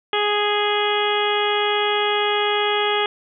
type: harmonic tone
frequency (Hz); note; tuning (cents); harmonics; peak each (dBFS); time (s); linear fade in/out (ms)
415.3; G#4; 0; 1 / 2 / 3 / 4 / 5 / 6 / 7 / 8; -22 / -24 / -26 / -29 / -28 / -31 / -28 / -26; 0.13-3.06; 2
effects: none